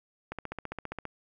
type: click train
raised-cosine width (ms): 0.5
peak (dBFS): -21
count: 12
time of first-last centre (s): 0.32-1.053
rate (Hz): 15
effects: none